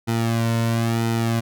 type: tone with flanger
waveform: sawtooth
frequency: 115.1 Hz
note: A#2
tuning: 22 cents flat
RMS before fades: -21 dBFS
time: 0.07-1.41 s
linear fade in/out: 20 ms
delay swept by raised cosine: 1.8 to 2.5 ms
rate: 0.99 Hz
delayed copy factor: -0.85
effects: none